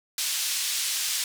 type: band-pass noise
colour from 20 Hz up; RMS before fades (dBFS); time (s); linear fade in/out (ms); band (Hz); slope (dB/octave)
pink; -28; 0.18-1.24; 2; 3600 to 11000; 12
effects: none